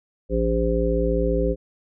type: harmonic tone with a mistuned harmonic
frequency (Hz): 57.3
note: A#1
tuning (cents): -29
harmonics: 1 / 3 / 5 / 7 / 9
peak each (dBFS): -23 / -27 / -28 / -25 / -24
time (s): 0.29-1.56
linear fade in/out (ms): 50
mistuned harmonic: 1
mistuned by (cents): -71
effects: none